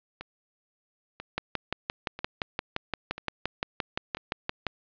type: two click trains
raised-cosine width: 0.3 ms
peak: -12 / -22 dBFS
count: 20 / 5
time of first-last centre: 1.38-4.667 / 0.21-4.17 s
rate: 5.78 / 1.01 Hz
effects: resampled to 11025 Hz + 9-bit